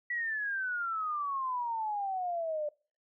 sine exponential sweep, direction down, 1956 to 587 Hz, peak -31 dBFS, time 0.1-2.69 s, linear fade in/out 5 ms, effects noise-tail reverb RT60 0.4 s tail -24 dB re dry

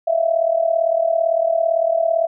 sine tone with amplitude modulation, 662 Hz, E5, 7 cents sharp, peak -11 dBFS, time 0.07-2.27 s, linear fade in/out 10 ms, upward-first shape sine, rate 37.8 Hz, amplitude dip 80%, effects none

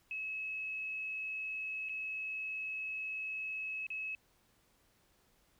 sine tone with dropouts, 2579 Hz, E7, 39 cents flat, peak -37 dBFS, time 0.11-4.15 s, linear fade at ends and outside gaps 1 ms, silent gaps 1.888-1.894 / 3.867-3.903 s, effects pink hiss -71 dBFS RMS until 5.59 s

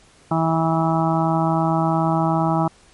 harmonic tone, 162.7 Hz, E3, 22 cents flat, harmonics 1 / 2 / 4 / 5 / 6 / 7 / 8, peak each -20 / -23 / -25 / -23 / -27 / -30 / -28 dBFS, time 0.31-2.68 s, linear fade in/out 5 ms, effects pink hiss -52 dBFS RMS until 2.93 s + MP3 48 kbps

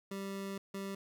25% pulse tone bursts at uneven times, 196 Hz, G3, in tune, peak -35 dBFS, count 2, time 0.11-0.58 / 0.74-0.95 s, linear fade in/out 5 ms, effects none

